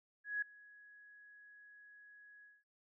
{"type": "tone with ADSR envelope", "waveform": "sine", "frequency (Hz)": 1673, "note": "G#6", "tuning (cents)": 12, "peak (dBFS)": -33, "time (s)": [0.24, 2.64], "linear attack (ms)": 180, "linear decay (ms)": 5, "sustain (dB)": -24, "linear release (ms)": 210, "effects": []}